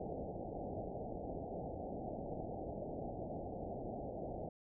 white low-pass noise, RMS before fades -44 dBFS, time 0-4.49 s, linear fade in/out 5 ms, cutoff 780 Hz, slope 96 dB/octave, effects none

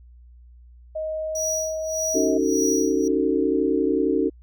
sine tone with pitch glide, 627 to 633.2 Hz, D#5 to D#5, +13 to +30 cents, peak -25 dBFS, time 0.95-2.38 s, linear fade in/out 10 ms, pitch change +17 cents, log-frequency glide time 1.17-2.09 s
square tone with tremolo, 5800 Hz, F#8, 35 cents flat, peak -24 dBFS, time 1.35-3.08 s, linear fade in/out 5 ms, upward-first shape sine, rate 1.7 Hz, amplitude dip 90%
sine chord, D# half-diminished seventh, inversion third, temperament just, 280 / 311.1 / 373.4 / 448 Hz, C#4 / D#4 / F#4 / A4, +18 / 0 / +16 / +31 cents, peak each -24 dBFS, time 2.14-4.3 s, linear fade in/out 20 ms
effects added 60 Hz sine -45 dBFS peak until 4.42 s

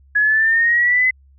sine exponential sweep, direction up, 1677 to 2041 Hz, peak -12 dBFS, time 0.15-1.11 s, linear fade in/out 10 ms, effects added 68 Hz sine -47 dBFS peak until 1.38 s

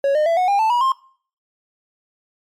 triangle tone with pitch steps, 555 / 608.7 / 667.7 / 732.3 / 803.2 / 881 / 966.3 / 1059.9 Hz, C#5 / D#5 / E5 / F#5 / G5 / A5 / B5 / C6, +2 / -38 / +22 / -18 / +42 / +2 / -38 / +22 cents, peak -12 dBFS, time 0.04-0.92 s, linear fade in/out 2 ms, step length 110 ms, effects noise-tail reverb RT60 0.5 s tail -22 dB re dry + MP3 64 kbps

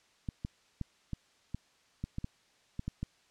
clicks, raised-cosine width 5 ms, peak -23 dBFS, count 11, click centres 0.288 / 0.449 / 0.813 / 1.133 / 1.546 / 2.04 / 2.184 / 2.244 / 2.794 / 2.88 / 3.03 s, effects white hiss -67 dBFS RMS until 3.3 s + low-pass 6000 Hz 12 dB/octave

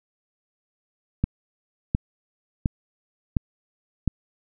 click train, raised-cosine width 5 ms, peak -8 dBFS, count 5, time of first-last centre 1.24-4.077 s, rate 1.41 Hz, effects none

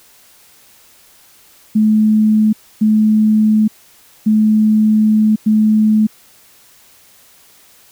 sine tone bursts at uneven times, 215.4 Hz, A3, 37 cents flat, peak -8 dBFS, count 4, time 1.75-2.53 / 2.81-3.68 / 4.26-5.36 / 5.46-6.07 s, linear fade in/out 10 ms, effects white hiss -47 dBFS RMS until 7.91 s

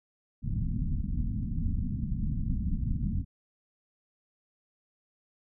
pink low-pass noise, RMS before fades -30 dBFS, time 0.42-3.25 s, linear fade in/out 50 ms, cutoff 240 Hz, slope 48 dB/octave, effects none

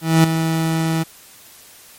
30% pulse tone with ADSR envelope, 162.1 Hz, E3, 29 cents flat, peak -5 dBFS, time 0.01-1.04 s, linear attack 230 ms, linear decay 6 ms, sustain -9 dB, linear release 19 ms, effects white hiss -44 dBFS RMS until 1.98 s + MP3 64 kbps

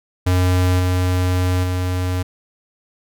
square tone with level steps, 91 Hz, F#2, 28 cents flat, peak -14 / -16 / -19 dBFS, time 0.26-2.23 s, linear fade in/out 10 ms, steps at 0.79 / 1.63 s, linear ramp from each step 10 ms, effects none

